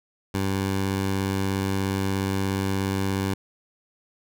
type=tone; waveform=15% pulse; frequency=96.9 Hz; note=G2; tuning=20 cents flat; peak=-17 dBFS; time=0.34-3.34 s; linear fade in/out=5 ms; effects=none